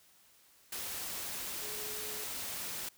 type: tone in noise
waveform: sine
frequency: 425.2 Hz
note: G#4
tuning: 41 cents sharp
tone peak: -48 dBFS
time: 1.62-2.24 s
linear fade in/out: 5 ms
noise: white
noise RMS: -40 dBFS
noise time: 0.72-2.89 s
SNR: -11 dB
effects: white hiss -64 dBFS RMS until 2.97 s